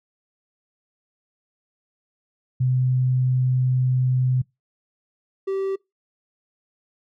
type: tone pair in turn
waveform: sine / triangle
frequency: 127.8 / 387.6 Hz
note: C3 / G4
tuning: -40 / -20 cents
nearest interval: octave + perfect fifth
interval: 1920 cents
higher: second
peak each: -17 / -20 dBFS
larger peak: first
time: 2.6-4.42 / 5.47-5.76 s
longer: first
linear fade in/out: 10 ms
effects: noise-tail reverb RT60 0.2 s tail -24 dB re dry